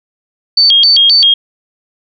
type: tone with vibrato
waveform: sine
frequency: 3840 Hz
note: B7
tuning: 49 cents flat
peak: -4 dBFS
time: 0.57-1.34 s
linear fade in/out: 5 ms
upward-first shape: square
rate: 3.8 Hz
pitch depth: 290 cents each way
effects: none